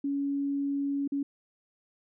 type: tone with dropouts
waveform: sine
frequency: 280.6 Hz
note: C#4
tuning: 21 cents sharp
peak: -27 dBFS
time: 0.04-1.23 s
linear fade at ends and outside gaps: 5 ms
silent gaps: 1.077-1.12 s
effects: none